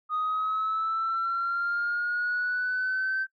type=linear sweep; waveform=sine; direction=up; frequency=1239 to 1554 Hz; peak=-24 dBFS; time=0.09-3.27 s; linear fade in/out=50 ms; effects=noise-tail reverb RT60 0.1 s tail -23 dB re dry + tanh soft clip ceiling -22 dBFS